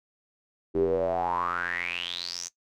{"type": "tone with band-pass filter sweep", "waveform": "square", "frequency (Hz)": 43.65, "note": "F1", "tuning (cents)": 0, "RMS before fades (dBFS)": -29, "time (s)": [0.74, 2.49], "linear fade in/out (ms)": 20, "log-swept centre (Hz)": [350, 6500], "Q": 9.6, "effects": ["noise-tail reverb RT60 0.1 s tail -18 dB re dry"]}